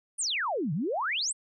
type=exponential two-way sweep; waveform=sine; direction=down then up; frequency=9956 to 138.59 to 9160 Hz; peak=-27 dBFS; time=0.18-1.33 s; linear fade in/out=20 ms; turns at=0.73 s; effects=none